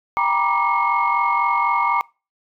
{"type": "tone cluster", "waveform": "sine", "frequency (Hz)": [793, 936, 980, 1177, 2174], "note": ["G5", "A#5", "B5", "D6", "C#7"], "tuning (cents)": [20, 7, -14, 3, -34], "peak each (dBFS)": [-26, -20, -25, -20, -25], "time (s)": [0.17, 2.01], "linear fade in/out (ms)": 0, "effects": ["noise-tail reverb RT60 0.3 s tail -23 dB re dry", "tanh soft clip ceiling -6 dBFS"]}